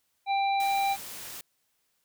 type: harmonic tone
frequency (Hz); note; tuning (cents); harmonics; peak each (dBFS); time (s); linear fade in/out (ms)
789; G5; +11; 1 / 3 / 5; -24 / -34 / -38; 0.26-0.97; 50
type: noise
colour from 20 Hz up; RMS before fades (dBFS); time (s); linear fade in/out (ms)
white; -41; 0.6-1.41; 2
effects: white hiss -74 dBFS RMS until 2.04 s